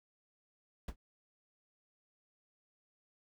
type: noise with exponential decay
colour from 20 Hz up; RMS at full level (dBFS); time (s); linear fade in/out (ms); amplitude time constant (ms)
brown; -30; 0.88-0.96; 5; 16
effects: none